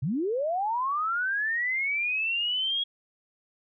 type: linear sweep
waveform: sine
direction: up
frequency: 113.2 to 3322 Hz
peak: -25 dBFS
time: 0.02-2.84 s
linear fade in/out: 10 ms
effects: none